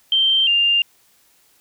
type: tone pair in turn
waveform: sine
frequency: 3136 / 2799 Hz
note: G7 / F7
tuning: 0 / +3 cents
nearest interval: major second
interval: 197 cents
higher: first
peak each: -13 dBFS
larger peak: neither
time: 0.12-0.47 / 0.47-0.82 s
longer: neither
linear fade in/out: 2 ms
effects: white hiss -57 dBFS RMS until 1.6 s